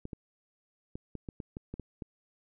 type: clicks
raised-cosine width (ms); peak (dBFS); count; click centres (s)
3; -26; 10; 0.054 / 0.132 / 0.955 / 1.153 / 1.288 / 1.402 / 1.569 / 1.74 / 1.797 / 2.022
effects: none